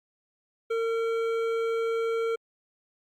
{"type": "tone with hard clipping", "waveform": "sine", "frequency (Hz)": 455.7, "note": "A#4", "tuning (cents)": -39, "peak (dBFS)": -27, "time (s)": [0.7, 2.36], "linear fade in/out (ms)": 10, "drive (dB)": 11, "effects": ["Opus 48 kbps"]}